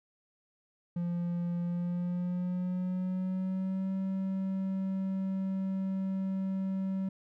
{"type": "tone with pitch glide", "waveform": "triangle", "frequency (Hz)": [173.4, 191.29], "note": ["F3", "G3"], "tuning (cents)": [-12, -42], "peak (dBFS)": -28, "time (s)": [0.96, 7.09], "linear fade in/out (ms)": 5, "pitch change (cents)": 170, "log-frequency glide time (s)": [1.62, 3.92], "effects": []}